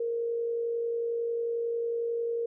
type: tone with amplitude modulation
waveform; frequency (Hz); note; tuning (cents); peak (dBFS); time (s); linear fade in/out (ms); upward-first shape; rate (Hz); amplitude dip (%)
sine; 466.2; A#4; 0; -26; 0-2.46; 5; sine; 51.1; 35
effects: none